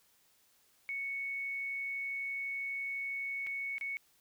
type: tone with dropouts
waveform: sine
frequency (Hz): 2217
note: C#7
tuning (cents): 0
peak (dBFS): -35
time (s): 0.89-3.97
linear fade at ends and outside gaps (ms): 0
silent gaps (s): 3.466-3.47 / 3.782-3.811
effects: white hiss -69 dBFS RMS until 4.2 s